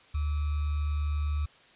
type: tone with sample-and-hold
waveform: sine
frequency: 74.2 Hz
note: D2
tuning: 18 cents sharp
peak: -26 dBFS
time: 0.14-1.46 s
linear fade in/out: 10 ms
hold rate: 1225 Hz
effects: white hiss -57 dBFS RMS until 1.75 s + resampled to 8000 Hz